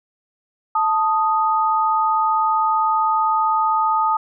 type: tone pair together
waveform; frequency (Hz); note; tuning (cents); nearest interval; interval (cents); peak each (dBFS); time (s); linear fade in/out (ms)
sine; 880 / 1244.5; A5 / D#6; 0 / 0; tritone; 600; -18; 0.75-4.17; 5
effects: none